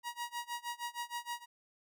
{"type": "tone with tremolo", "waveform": "sawtooth", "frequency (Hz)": 954, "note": "A#5", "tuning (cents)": 40, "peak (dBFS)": -32, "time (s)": [0.03, 1.46], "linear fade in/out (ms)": 50, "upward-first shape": "sine", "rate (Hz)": 6.4, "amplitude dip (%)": 95, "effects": []}